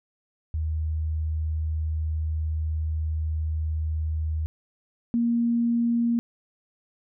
sine tone pair in turn, 78.4 / 234.9 Hz, D#2 / A#3, +14 / +13 cents, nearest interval octave + perfect fifth, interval 1899 cents, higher second, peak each -24 / -20 dBFS, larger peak second, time 0.54-4.46 / 5.14-6.19 s, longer first, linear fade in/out 0 ms, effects none

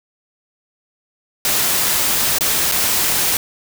white noise with dropouts, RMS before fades -17 dBFS, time 1.45-3.37 s, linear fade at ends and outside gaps 1 ms, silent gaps 2.385-2.408 / 2.715-2.721 s, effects none

